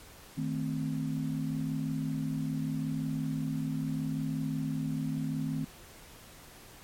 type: chord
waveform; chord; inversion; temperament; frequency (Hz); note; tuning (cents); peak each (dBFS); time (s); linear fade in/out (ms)
sine; A diminished; second; equal with one note detuned; 155.56 / 220.8 / 261.6; Eb3 / A3 / C4; 0 / +6 / 0; -33 / -37 / -34; 0.37-5.65; 10
effects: pink hiss -52 dBFS RMS until 6.83 s + MP3 64 kbps